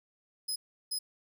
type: tone bursts at uneven times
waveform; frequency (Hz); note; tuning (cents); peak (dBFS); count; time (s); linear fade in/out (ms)
25% pulse; 5060; D#8; +28; -27; 2; 0.48-0.56 / 0.91-0.99; 10
effects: none